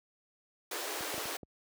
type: high-pass noise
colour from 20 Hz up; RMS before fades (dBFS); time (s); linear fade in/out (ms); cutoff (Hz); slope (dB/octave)
pink; -38; 0.71-1.37; 5; 320; 48
type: clicks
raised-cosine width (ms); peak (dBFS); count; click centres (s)
2; -32; 5; 1.008 / 1.142 / 1.18 / 1.256 / 1.432
effects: high-pass 60 Hz 12 dB/octave